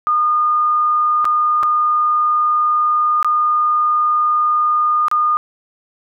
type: tone with dropouts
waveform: sine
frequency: 1220 Hz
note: D#6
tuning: 34 cents flat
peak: -12 dBFS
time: 0.07-5.37 s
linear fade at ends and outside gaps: 0 ms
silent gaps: 1.245-1.253 / 1.629-1.633 / 3.228-3.246 / 5.083-5.114 s
effects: none